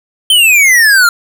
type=exponential sweep; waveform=square; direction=down; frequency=3140 to 1368 Hz; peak=-5 dBFS; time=0.3-1.09 s; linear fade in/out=2 ms; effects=none